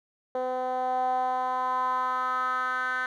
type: tone with band-pass filter sweep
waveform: 10% pulse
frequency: 254.8 Hz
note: C4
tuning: 46 cents flat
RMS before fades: -28 dBFS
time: 0.35-3.06 s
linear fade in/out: 2 ms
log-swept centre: 580 to 1600 Hz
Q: 4.8
effects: none